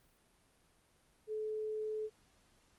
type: tone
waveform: sine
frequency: 431.4 Hz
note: A4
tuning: 34 cents flat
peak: -36 dBFS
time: 1.27-2.1 s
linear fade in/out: 50 ms
effects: pink hiss -70 dBFS RMS until 2.78 s + Opus 32 kbps